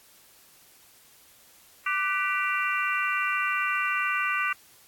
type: harmonic tone with a mistuned harmonic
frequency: 392.8 Hz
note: G4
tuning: 4 cents sharp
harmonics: 3 / 4 / 5 / 6 / 7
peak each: -29 / -30 / -31 / -32 / -32 dBFS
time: 1.86-4.53 s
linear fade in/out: 5 ms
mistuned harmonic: 4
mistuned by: -79 cents
effects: white hiss -56 dBFS RMS until 4.87 s + AAC 64 kbps